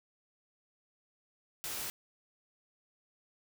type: noise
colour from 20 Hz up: white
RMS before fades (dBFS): -39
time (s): 1.64-1.9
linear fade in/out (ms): 0
effects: none